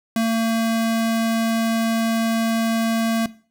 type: tone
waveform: square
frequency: 226.5 Hz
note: A#3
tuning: 50 cents flat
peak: -18 dBFS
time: 0.16-3.26 s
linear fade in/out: 2 ms
effects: noise-tail reverb RT60 0.4 s tail -18 dB re dry

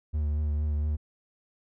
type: tone with vibrato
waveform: triangle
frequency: 75 Hz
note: D2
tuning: 37 cents sharp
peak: -23 dBFS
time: 0.13-0.97 s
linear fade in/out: 20 ms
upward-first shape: sine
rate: 4.3 Hz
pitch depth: 26 cents each way
effects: none

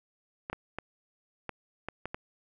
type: clicks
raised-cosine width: 0.5 ms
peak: -20 dBFS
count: 7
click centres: 0.499 / 0.53 / 0.786 / 1.493 / 1.886 / 2.056 / 2.145 s
effects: none

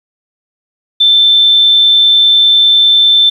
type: tone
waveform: sine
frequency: 3545 Hz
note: A7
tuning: 12 cents sharp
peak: -4 dBFS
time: 1-3.3 s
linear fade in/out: 10 ms
effects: 7-bit

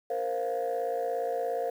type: chord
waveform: sine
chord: Bb suspended second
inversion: none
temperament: equal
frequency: 466.2 / 523.3 / 698.5 Hz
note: Bb4 / C5 / F5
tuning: 0 / 0 / 0 cents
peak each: -31 dBFS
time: 0.1-1.7 s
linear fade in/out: 5 ms
effects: tanh soft clip ceiling -23 dBFS + 9-bit

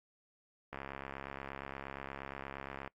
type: click train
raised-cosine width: 0.5 ms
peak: -27 dBFS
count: 148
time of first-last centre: 0.73-2.876 s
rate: 68.5 Hz
effects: noise-tail reverb RT60 0.1 s tail -23 dB re dry + AAC 64 kbps

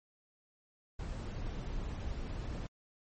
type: noise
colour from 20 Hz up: brown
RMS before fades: -39 dBFS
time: 0.99-2.67 s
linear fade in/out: 5 ms
effects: MP3 32 kbps

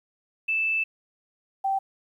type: tone pair in turn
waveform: sine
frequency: 2637 / 778.3 Hz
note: E7 / G5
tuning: 0 / -13 cents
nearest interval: octave + major sixth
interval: 2113 cents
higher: first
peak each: -22 dBFS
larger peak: neither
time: 0.48-0.84 / 1.64-1.79 s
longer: first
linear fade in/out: 10 ms
effects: 10-bit

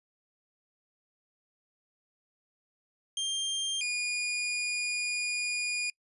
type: tone pair in turn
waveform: sawtooth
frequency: 3185 / 2441 Hz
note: G7 / D#7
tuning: +27 / -34 cents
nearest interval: perfect fourth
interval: 461 cents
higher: first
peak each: -26 dBFS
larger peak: neither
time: 3.17-3.81 / 3.81-5.9 s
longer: second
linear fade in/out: 2 ms
effects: noise-tail reverb RT60 0.1 s tail -26 dB re dry + resampled to 24000 Hz

